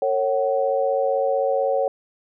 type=tone cluster; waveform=sine; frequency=454.3 / 550 / 752 Hz; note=A#4 / C#5 / F#5; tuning=-45 / -14 / +28 cents; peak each=-25 / -20 / -25 dBFS; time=0.02-1.88 s; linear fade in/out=2 ms; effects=none